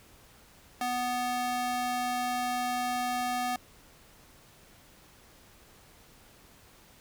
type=tone with high-pass filter; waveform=square; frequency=247.2 Hz; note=B3; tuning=2 cents sharp; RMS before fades=-31 dBFS; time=0.81-3.56 s; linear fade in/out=2 ms; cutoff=550 Hz; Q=1.9; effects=pink hiss -57 dBFS RMS until 7 s